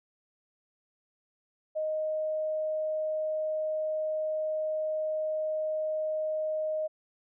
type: tone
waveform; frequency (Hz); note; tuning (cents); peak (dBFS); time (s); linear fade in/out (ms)
sine; 622; D#5; -1; -28; 1.75-6.88; 20
effects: none